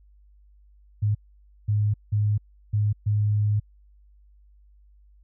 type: tone bursts at uneven times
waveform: sine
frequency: 104.7 Hz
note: G#2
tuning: 15 cents sharp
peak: -19 dBFS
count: 5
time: 1.02-1.15 / 1.68-1.94 / 2.12-2.38 / 2.73-2.93 / 3.06-3.6 s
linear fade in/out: 10 ms
effects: added 50 Hz sine -52 dBFS peak until 5.23 s